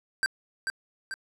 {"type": "tone with echo", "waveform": "square", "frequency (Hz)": 1568, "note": "G6", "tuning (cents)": 0, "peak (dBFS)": -23, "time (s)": [0.23, 0.26], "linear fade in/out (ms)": 0, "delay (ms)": 440, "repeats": 2, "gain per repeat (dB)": -5, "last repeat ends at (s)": 1.14, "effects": ["low-pass 10000 Hz 12 dB/octave"]}